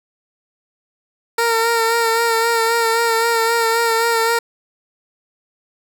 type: tone with vibrato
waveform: 15% pulse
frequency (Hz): 459.2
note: A#4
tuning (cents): -26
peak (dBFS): -8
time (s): 1.38-4.39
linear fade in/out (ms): 5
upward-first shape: sine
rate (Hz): 3.8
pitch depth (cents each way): 30
effects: none